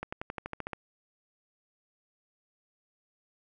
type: accelerating click train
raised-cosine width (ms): 0.5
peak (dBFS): -20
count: 10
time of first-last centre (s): 0.03-0.733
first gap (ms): 95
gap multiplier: 0.95
effects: none